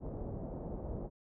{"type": "low-pass noise", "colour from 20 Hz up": "pink", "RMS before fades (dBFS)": -41, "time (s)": [0, 1.1], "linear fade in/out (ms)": 50, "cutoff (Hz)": 690, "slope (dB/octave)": 24, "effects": []}